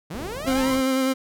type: linear sweep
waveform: sawtooth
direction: up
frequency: 135.5 to 1098 Hz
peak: -27 dBFS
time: 0.1-0.76 s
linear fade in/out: 10 ms
type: low-pass noise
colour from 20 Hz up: pink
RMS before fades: -36 dBFS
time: 0.13-0.82 s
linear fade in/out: 20 ms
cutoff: 700 Hz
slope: 12 dB/octave
type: tone with vibrato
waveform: 30% pulse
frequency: 263.2 Hz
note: C4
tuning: 10 cents sharp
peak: -17 dBFS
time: 0.46-1.14 s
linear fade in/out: 20 ms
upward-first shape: sine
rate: 9.9 Hz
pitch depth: 21 cents each way
effects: none